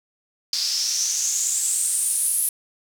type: noise with band-pass filter sweep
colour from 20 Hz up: white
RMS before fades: -23 dBFS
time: 0.53-2.49 s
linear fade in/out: 2 ms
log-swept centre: 4800 to 11000 Hz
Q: 6.4
effects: none